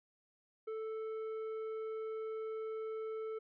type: tone with tanh clipping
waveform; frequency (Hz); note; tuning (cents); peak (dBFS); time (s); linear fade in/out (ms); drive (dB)
triangle; 440; A4; 0; -40; 0.67-3.39; 10; 12
effects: none